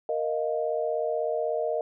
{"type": "chord", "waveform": "sine", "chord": "Bb suspended fourth", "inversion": "none", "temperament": "equal", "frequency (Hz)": [466.2, 622.3, 698.5], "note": ["Bb4", "Eb5", "F5"], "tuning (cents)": [0, 0, 0], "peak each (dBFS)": [-29, -28, -33], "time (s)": [0.09, 1.81], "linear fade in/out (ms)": 2, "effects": []}